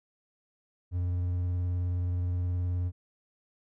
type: tone with vibrato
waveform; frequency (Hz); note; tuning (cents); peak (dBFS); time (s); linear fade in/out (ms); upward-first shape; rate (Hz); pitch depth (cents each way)
triangle; 89; F2; +33; -25; 0.91-2.92; 50; square; 19; 15
effects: none